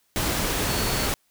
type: tone in noise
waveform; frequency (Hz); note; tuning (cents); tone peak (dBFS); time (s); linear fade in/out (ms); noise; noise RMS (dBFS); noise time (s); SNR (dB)
sine; 4421; C#8; -5; -34; 0.68-1.07; 0; pink; -25; 0.16-1.14; -12
effects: white hiss -67 dBFS RMS until 1.3 s